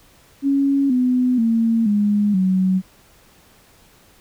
sine tone with pitch steps, 277.2 / 251.3 / 227.8 / 206.5 / 187.16 Hz, C#4 / B3 / A#3 / G#3 / F#3, 0 / +30 / -40 / -10 / +20 cents, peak -14 dBFS, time 0.42-2.82 s, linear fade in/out 50 ms, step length 480 ms, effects pink hiss -52 dBFS RMS until 4.2 s

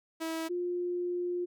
sawtooth / sine tone pair in turn, 324.3 / 354 Hz, E4 / F4, -28 / +23 cents, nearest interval major second, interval 151 cents, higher second, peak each -29 / -30 dBFS, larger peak first, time 0.2-0.49 / 0.49-1.46 s, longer second, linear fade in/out 20 ms, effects none

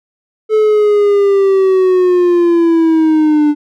triangle linear sweep, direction down, 435.3 to 293.7 Hz, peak -5 dBFS, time 0.49-3.55 s, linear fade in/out 50 ms, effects none

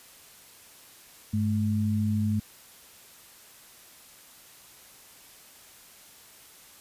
sine tone pair together, 101.1 / 214.2 Hz, G#2 / A3, -46 / -46 cents, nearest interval octave + minor second, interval 1300 cents, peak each -26 dBFS, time 1.33-2.4 s, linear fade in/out 10 ms, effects white hiss -52 dBFS RMS until 6.8 s + resampled to 32000 Hz

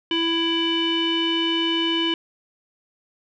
square tone with low-pass filter, 331.6 Hz, E4, 10 cents sharp, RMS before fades -22 dBFS, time 0.11-2.14 s, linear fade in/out 2 ms, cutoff 3000 Hz, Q 9.2, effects none

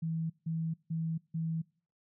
sine tone bursts, 162.6 Hz, E3, 23 cents flat, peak -31 dBFS, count 4, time 0.02-1.62 s, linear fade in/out 10 ms, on 280 ms, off 160 ms, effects noise-tail reverb RT60 0.5 s tail -25 dB re dry

